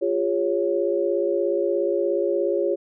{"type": "chord", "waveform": "sine", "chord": "Db major", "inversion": "first", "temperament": "equal with one note detuned", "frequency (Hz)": [349.2, 406.1, 554.4], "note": ["F4", "Ab4", "Db5"], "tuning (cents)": [0, -39, 0], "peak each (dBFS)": -24, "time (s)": [0.01, 2.76], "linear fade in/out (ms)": 20, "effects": []}